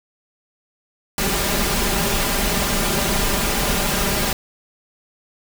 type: noise with comb filter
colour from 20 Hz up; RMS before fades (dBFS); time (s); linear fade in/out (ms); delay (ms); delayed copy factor
pink; -20; 1.18-4.33; 2; 5; +0.6
effects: none